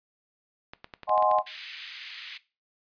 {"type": "clicks", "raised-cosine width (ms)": 0.3, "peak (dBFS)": -24, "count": 9, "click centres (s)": [0.735, 0.844, 0.938, 1.033, 1.094, 1.178, 1.225, 1.314, 1.386]}
{"type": "chord", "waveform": "sine", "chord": "Ab dominant seventh", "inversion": "second", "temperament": "equal", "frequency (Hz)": [622.3, 740, 830.6, 1046.5], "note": ["Eb5", "Gb5", "Ab5", "C6"], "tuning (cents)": [0, 0, 0, 0], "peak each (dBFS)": -25, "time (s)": [1.07, 1.43], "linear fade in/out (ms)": 50}
{"type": "band-pass noise", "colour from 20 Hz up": "pink", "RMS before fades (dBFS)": -42, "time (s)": [1.46, 2.38], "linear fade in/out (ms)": 10, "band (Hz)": [2000, 4300], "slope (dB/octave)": 24}
{"effects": ["noise-tail reverb RT60 0.3 s tail -18 dB re dry", "resampled to 11025 Hz"]}